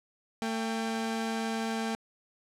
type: tone pair together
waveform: sawtooth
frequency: 224.8 / 792.8 Hz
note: A3 / G5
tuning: +37 / +19 cents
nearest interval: octave + minor seventh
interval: 2182 cents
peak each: -27 / -33 dBFS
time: 0.42-1.95 s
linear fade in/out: 0 ms
effects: low-pass 9000 Hz 12 dB/octave